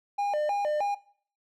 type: tone with vibrato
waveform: triangle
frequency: 698.5 Hz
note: F5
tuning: in tune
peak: -23 dBFS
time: 0.18-0.95 s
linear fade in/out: 10 ms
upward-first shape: square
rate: 3.2 Hz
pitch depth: 260 cents each way
effects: noise-tail reverb RT60 0.5 s tail -19 dB re dry